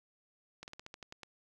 slowing click train, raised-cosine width 0.2 ms, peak -29 dBFS, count 9, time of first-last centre 0.63-1.233 s, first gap 49 ms, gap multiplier 1.12, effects none

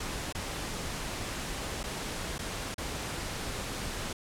pink noise with dropouts, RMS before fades -36 dBFS, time 0-4.13 s, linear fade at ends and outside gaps 5 ms, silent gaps 0.326-0.348 / 1.832-1.838 / 2.382-2.39 / 2.744-2.78 s, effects low-pass 10000 Hz 12 dB/octave

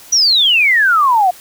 sine exponential sweep, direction down, 5980 to 698.5 Hz, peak -8 dBFS, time 0.12-1.31 s, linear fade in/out 10 ms, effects white hiss -39 dBFS RMS until 1.4 s

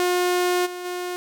sawtooth tone with level steps, 358.3 Hz, F4, 44 cents sharp, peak -15 / -27 / -23 dBFS, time 0-1.16 s, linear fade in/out 0 ms, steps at 0.65 / 0.84 s, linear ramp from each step 20 ms, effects none

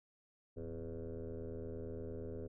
sine tone with frequency modulation, 254 Hz, B3, 49 cents sharp, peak -40 dBFS, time 0.56-2.48 s, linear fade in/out 20 ms, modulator 79.9 Hz, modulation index 3.3, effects tanh soft clip ceiling -38 dBFS

